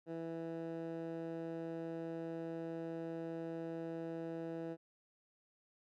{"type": "tone with band-pass filter", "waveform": "15% pulse", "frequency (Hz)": 164.81, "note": "E3", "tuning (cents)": 0, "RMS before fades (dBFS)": -43, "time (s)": [0.06, 4.77], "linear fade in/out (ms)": 50, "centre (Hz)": 390, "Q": 0.98, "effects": []}